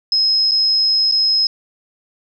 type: tone with dropouts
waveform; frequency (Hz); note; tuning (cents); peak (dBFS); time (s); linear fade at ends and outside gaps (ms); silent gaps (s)
sine; 5130; E8; -48; -12; 0.12-1.47; 2; 0.512-0.517 / 1.114-1.121
effects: none